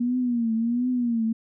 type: tone with vibrato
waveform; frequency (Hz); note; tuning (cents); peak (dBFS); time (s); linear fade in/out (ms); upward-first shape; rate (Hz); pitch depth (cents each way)
sine; 237.5; A#3; +33; -21; 0-1.33; 10; triangle; 1.4; 120
effects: none